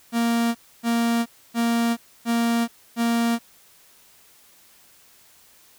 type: tone bursts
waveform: 45% pulse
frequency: 233.1 Hz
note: A#3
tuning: in tune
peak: -19 dBFS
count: 5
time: 0.12-3.39 s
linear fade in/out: 50 ms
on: 430 ms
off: 280 ms
effects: white hiss -54 dBFS RMS until 5.78 s